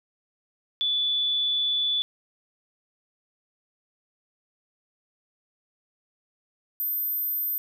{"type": "tone pair in turn", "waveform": "sine", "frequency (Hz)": [3464, 13642], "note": ["A7", "G#9"], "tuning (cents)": [-28, 45], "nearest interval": "2 octaves", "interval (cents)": 2373, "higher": "second", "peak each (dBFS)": [-22, -25], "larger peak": "first", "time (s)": [[0.81, 2.02], [6.8, 7.58]], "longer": "first", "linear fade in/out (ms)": 0, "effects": []}